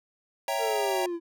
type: chord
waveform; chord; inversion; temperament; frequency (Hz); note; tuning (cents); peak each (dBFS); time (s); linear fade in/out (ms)
square; C# diminished seventh; none; equal; 554.4 / 659.3 / 784 / 932.3; C#5 / E5 / G5 / Bb5; 0 / 0 / 0 / 0; -33; 0.48-1.06; 2
type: exponential sweep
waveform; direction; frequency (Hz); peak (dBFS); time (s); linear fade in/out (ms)
triangle; down; 466.2 to 331.7; -27; 0.58-1.2; 50
effects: none